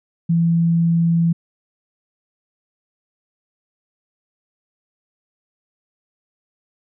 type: tone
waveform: sine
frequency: 167.6 Hz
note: E3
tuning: 29 cents sharp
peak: -13 dBFS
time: 0.29-1.33 s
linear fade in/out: 10 ms
effects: none